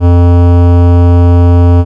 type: tone with hard clipping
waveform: sine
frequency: 87.31 Hz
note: F2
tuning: in tune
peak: -4 dBFS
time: 0-1.85 s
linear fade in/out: 50 ms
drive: 17 dB
effects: none